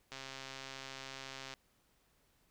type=click train; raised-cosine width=0.2 ms; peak=-28 dBFS; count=191; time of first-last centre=0.12-1.538 s; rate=134 Hz; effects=pink hiss -73 dBFS RMS until 2.5 s